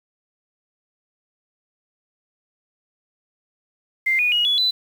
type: tone with pitch steps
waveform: sine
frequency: 2093 / 2460 / 2892 / 3400 / 3997 Hz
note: C7 / D#7 / F#7 / G#7 / B7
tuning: 0 / -20 / -40 / +40 / +20 cents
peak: -16 dBFS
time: 4.06-4.71 s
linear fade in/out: 10 ms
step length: 130 ms
effects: 7-bit